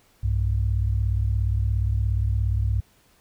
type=tone pair together; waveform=sine; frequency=63.5 / 100.59 Hz; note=B1 / G2; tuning=+49 / +45 cents; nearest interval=minor sixth; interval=796 cents; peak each=-22 / -22 dBFS; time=0.23-2.81 s; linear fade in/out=10 ms; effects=tanh soft clip ceiling -12 dBFS + pink hiss -60 dBFS RMS until 3.2 s